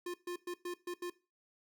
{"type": "tone bursts at uneven times", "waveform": "square", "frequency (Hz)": 353.3, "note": "F4", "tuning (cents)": 20, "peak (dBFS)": -38, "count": 6, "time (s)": [[0.06, 0.14], [0.27, 0.36], [0.47, 0.54], [0.65, 0.74], [0.87, 0.94], [1.02, 1.1]], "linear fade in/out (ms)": 5, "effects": ["noise-tail reverb RT60 0.3 s tail -18 dB re dry"]}